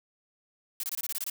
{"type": "noise bursts", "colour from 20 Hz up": "blue", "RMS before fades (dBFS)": -33, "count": 9, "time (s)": [0.8, 1.299], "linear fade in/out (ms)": 2, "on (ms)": 35, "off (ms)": 23, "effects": []}